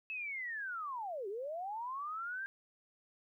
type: linear two-way sweep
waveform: sine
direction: down then up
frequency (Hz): 2629 to 375.4 to 1612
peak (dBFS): -38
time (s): 0.1-2.46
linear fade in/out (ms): 0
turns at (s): 1.28
effects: 13-bit